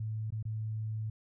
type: tone with dropouts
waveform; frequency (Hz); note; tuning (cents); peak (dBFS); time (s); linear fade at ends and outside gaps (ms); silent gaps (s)
sine; 109.2; A2; -13; -33; 0-1.1; 5; 0.305-0.322 / 0.427-0.452
effects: none